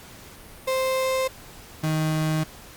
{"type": "tone pair in turn", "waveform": "35% pulse", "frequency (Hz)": [523.3, 156.48], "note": ["C5", "D#3"], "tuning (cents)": [0, 10], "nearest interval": "octave + major sixth", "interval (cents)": 2090, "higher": "first", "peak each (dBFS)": [-20, -20], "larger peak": "neither", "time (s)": [[0.67, 1.28], [1.83, 2.44]], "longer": "neither", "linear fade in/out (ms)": 10, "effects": ["pink hiss -45 dBFS RMS until 2.76 s", "Opus 48 kbps"]}